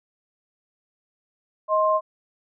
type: tone pair together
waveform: sine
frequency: 628 / 1054 Hz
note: D#5 / C6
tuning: +16 / +12 cents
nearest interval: major sixth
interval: 896 cents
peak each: -20 dBFS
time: 1.68-2.01 s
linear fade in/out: 50 ms
effects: none

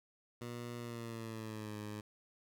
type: tone with pitch glide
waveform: 15% pulse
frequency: 120 to 105.68 Hz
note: B2 to G#2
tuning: -49 to +31 cents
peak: -36 dBFS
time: 0.41-2.01 s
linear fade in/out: 5 ms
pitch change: -220 cents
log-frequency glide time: 0.77-1.77 s
effects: none

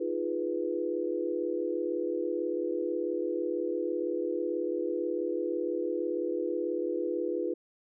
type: chord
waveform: sine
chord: F half-diminished seventh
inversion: third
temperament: equal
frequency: 311.1 / 349.2 / 415.3 / 493.9 Hz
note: Eb4 / F4 / Ab4 / Cb5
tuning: 0 / 0 / 0 / 0 cents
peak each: -36 / -32 / -36 / -34 dBFS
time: 0-7.54 s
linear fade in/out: 10 ms
effects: none

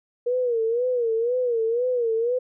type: tone with vibrato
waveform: sine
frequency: 475.4 Hz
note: A#4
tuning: 34 cents sharp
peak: -20 dBFS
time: 0.26-2.39 s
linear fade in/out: 10 ms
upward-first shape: sine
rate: 2 Hz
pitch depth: 110 cents each way
effects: none

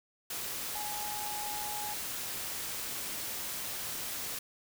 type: tone in noise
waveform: sine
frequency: 837 Hz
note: G#5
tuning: 13 cents sharp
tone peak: -39 dBFS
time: 0.75-1.94 s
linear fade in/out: 5 ms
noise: white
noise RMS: -38 dBFS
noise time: 0.3-4.39 s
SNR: -4 dB
effects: none

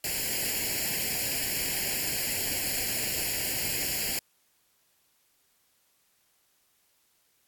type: noise with comb filter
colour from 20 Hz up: white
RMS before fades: -30 dBFS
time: 0.04-4.19 s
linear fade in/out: 2 ms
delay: 0.41 ms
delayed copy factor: +0.85
effects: white hiss -69 dBFS RMS until 7.47 s + AAC 64 kbps

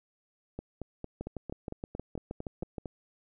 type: two click trains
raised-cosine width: 2 ms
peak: -24 / -23 dBFS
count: 11 / 11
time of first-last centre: 0.59-2.858 / 1.21-2.782 s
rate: 4.41 / 6.36 Hz
effects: none

